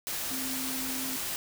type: tone in noise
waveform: sine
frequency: 261.6 Hz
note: C4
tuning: in tune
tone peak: -37 dBFS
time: 0.31-1.16 s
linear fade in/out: 0 ms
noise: white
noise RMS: -34 dBFS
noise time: 0.07-1.36 s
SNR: -6 dB
effects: none